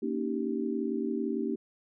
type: chord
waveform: sine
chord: Eb dominant seventh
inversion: second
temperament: just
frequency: 233.3 / 280 / 311.1 / 388.9 Hz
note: Bb3 / Db4 / Eb4 / G4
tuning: +2 / +18 / 0 / -14 cents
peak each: -33 / -35 / -35 / -34 dBFS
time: 0.02-1.56 s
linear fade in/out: 10 ms
effects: none